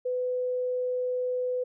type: tone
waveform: sine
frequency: 501 Hz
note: B4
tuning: 25 cents sharp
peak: -26 dBFS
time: 0.05-1.64 s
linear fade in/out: 10 ms
effects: none